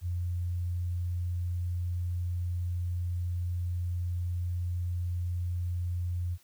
sine tone, 88 Hz, F2, 14 cents sharp, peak -29 dBFS, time 0.01-6.38 s, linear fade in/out 50 ms, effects white hiss -63 dBFS RMS until 6.43 s

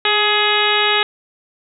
harmonic tone with a mistuned harmonic, 420 Hz, G#4, 19 cents sharp, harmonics 1 / 2 / 3 / 4 / 5 / 6 / 7 / 8 / 9, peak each -22 / -22 / -22 / -22 / -22 / -22 / -22 / -22 / -22 dBFS, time 0.05-1.03 s, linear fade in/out 2 ms, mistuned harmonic 1, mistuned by -22 cents, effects none

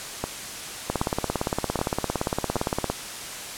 two click trains, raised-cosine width 1 ms, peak -9 / -11 dBFS, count 36 / 4, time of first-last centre 0.9-2.9 / 0.24-2.566 s, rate 17.5 / 1.29 Hz, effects white hiss -35 dBFS RMS until 3.57 s + low-pass 10000 Hz 12 dB/octave

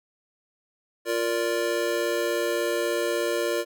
square chord, Bb major, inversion second, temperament just, 349.6 / 466.2 / 582.7 Hz, F4 / Bb4 / D5, +2 / 0 / -14 cents, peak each -29 dBFS, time 1.05-3.65 s, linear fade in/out 50 ms, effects none

